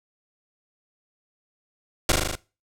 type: noise with echo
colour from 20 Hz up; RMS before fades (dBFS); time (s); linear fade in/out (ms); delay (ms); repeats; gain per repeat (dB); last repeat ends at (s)
pink; -18; 2.09-2.12; 2; 39; 6; -2; 2.354
effects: noise-tail reverb RT60 0.3 s tail -21 dB re dry + low-pass 11000 Hz 12 dB/octave